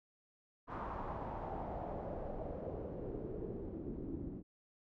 pink noise with low-pass filter sweep, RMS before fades -43 dBFS, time 0.67-4.43 s, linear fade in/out 50 ms, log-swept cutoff 1100 to 280 Hz, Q 2.8, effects none

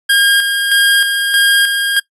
25% pulse tone with tremolo, 1617 Hz, G#6, 47 cents flat, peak -4 dBFS, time 0.09-2 s, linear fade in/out 10 ms, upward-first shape square, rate 1.6 Hz, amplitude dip 45%, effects noise-tail reverb RT60 0.1 s tail -20 dB re dry + resampled to 32000 Hz

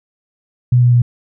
sine tone with pitch steps, 123.47 / 122.26 / 121.07 Hz, B2 / B2 / B2, 0 / -17 / -34 cents, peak -7 dBFS, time 0.72-1.02 s, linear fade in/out 5 ms, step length 100 ms, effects none

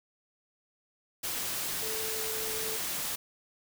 sine tone in noise, 440 Hz, A4, in tune, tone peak -39 dBFS, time 1.82-2.77 s, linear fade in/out 10 ms, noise white, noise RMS -34 dBFS, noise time 1.23-3.16 s, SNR -8 dB, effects none

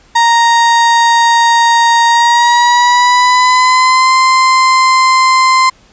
35% pulse tone with pitch glide, 932.3 to 1040.4 Hz, A#5 to C6, 0 to -10 cents, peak -4 dBFS, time 0.15-5.7 s, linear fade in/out 10 ms, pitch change +190 cents, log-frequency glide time 2.07-4.13 s, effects pink hiss -46 dBFS RMS until 5.92 s + resampled to 16000 Hz

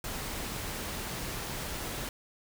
pink noise, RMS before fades -37 dBFS, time 0.04-2.09 s, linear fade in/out 2 ms, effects none

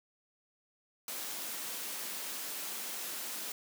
white high-pass noise, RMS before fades -40 dBFS, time 1.08-3.52 s, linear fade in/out 2 ms, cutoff 180 Hz, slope 48 dB/octave, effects none

